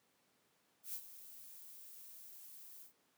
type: noise with ADSR envelope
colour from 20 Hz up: violet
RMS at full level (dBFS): -42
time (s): 0.83-2.93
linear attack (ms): 110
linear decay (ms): 65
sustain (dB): -13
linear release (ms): 110
effects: pink hiss -75 dBFS RMS until 3.17 s + high-pass 200 Hz 12 dB/octave